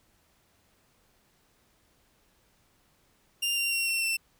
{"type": "tone with pitch steps", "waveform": "sawtooth", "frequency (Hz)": [2794, 2767, 2740, 2713, 2686], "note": ["F7", "F7", "F7", "E7", "E7"], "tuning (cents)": [0, -17, -34, 49, 32], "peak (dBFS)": -23, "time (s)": [3.42, 4.17], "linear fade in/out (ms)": 10, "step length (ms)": 150, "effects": ["pink hiss -67 dBFS RMS until 4.39 s"]}